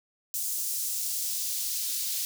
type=noise with high-pass filter sweep; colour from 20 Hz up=white; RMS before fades=-31 dBFS; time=0.34-2.25 s; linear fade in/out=0 ms; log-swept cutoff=6900 to 4100 Hz; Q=1.1; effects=none